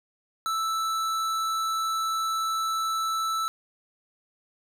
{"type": "tone with hard clipping", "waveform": "sine", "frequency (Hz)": 1318.5, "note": "E6", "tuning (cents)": 0, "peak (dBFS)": -27, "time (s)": [0.46, 3.48], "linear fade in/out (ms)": 0, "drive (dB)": 15, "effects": []}